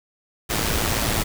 pink noise with amplitude modulation, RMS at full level -20 dBFS, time 0.49-1.24 s, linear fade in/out 20 ms, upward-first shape sine, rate 109 Hz, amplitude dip 55%, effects none

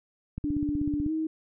click train, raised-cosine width 5 ms, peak -21 dBFS, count 12, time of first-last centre 0.38-1.063 s, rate 16.1 Hz
sine tone with pitch glide, 293.7 to 316.6 Hz, D4 to D#4, 0 to +30 cents, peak -26 dBFS, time 0.44-1.27 s, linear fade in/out 5 ms, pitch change +130 cents, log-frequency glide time 1.05-1.11 s
effects none

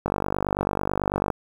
click train, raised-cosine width 1 ms, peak -9 dBFS, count 62, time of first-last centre 0.06-1.302 s, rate 49.1 Hz, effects 7-bit

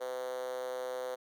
5% pulse tone with high-pass filter, 127.2 Hz, C3, 48 cents flat, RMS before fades -38 dBFS, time 0-1.16 s, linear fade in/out 20 ms, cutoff 500 Hz, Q 6.8, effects none

